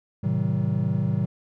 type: chord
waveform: triangle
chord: A diminished seventh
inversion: none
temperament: just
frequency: 110 / 132 / 158.4 / 190.08 Hz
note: A2 / C3 / Eb3 / Gb3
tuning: 0 / +16 / +31 / +47 cents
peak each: -25 dBFS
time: 0.23-1.26 s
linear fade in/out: 10 ms
effects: none